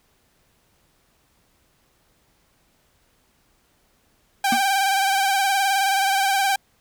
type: tone with vibrato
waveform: sawtooth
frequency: 784 Hz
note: G5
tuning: in tune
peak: -14 dBFS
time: 4.44-6.56 s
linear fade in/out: 5 ms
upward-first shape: sine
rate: 19 Hz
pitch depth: 44 cents each way
type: tone with exponential decay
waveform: square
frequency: 237.2 Hz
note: A#3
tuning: 30 cents sharp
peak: -18 dBFS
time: 4.52-4.62 s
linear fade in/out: 5 ms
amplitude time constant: 21 ms
effects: pink hiss -63 dBFS RMS until 6.8 s